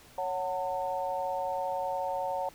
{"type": "chord", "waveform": "sine", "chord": "F# minor", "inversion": "second", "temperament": "equal with one note detuned", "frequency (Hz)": [554.4, 740, 902.7], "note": ["C#5", "F#5", "A5"], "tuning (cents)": [0, 0, 44], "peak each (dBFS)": -34, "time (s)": [0.18, 2.49], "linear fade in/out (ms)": 2, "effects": ["pink hiss -55 dBFS RMS until 2.54 s"]}